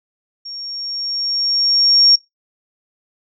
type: tone with level ramp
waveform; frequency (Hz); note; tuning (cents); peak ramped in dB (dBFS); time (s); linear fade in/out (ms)
sine; 5540; F8; -15; -28 to -6; 0.45-2.16; 10
effects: noise-tail reverb RT60 0.2 s tail -26 dB re dry